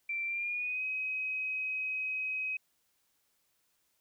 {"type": "tone with pitch glide", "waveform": "sine", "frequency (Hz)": [2349, 2532], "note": ["D7", "D#7"], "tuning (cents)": [0, 30], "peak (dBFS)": -32, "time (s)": [0.09, 2.57], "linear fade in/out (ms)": 5, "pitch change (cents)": 130, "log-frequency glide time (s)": [0.26, 0.84], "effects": ["white hiss -75 dBFS RMS until 4 s"]}